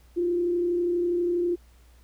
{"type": "tone with frequency modulation", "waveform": "sine", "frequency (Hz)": 349.2, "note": "F4", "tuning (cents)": 0, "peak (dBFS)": -22, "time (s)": [0.16, 1.56], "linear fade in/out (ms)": 20, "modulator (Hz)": 32.3, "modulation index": 0.31, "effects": ["added 60 Hz sine -52 dBFS peak until 2.03 s", "pink hiss -62 dBFS RMS until 2.03 s"]}